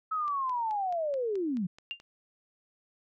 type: linear sweep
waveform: sine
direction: down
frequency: 1297 to 166.5 Hz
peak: -28 dBFS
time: 0.11-1.67 s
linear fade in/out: 10 ms
type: click train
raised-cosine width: 0.2 ms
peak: -33 dBFS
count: 9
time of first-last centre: 0.28-2 s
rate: 4.65 Hz
type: tone with exponential decay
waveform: sine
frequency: 2794 Hz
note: F7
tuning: in tune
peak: -29 dBFS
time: 1.91-2.01 s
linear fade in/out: 0 ms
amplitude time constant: 20 ms
effects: none